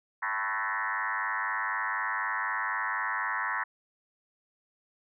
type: tone with frequency modulation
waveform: sine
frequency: 1417 Hz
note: F6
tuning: 25 cents sharp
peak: -28 dBFS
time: 0.22-3.64 s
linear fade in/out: 10 ms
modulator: 104 Hz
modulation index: 5
effects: none